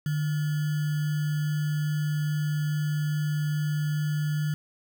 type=tone with sample-and-hold; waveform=sine; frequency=150.4 Hz; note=D3; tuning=42 cents sharp; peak=-24 dBFS; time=0.06-4.54 s; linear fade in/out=2 ms; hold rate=1575 Hz; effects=none